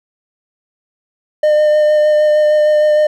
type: tone with vibrato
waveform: triangle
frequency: 605 Hz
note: D#5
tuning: 49 cents flat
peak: -6 dBFS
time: 1.43-3.07 s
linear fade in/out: 5 ms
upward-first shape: sine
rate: 6.5 Hz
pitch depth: 12 cents each way
effects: none